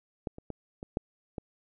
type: clicks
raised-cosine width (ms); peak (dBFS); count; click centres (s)
2; -19 / -30 / -23 / -26 / -15 / -22; 6; 0.272 / 0.384 / 0.503 / 0.829 / 0.971 / 1.382
effects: none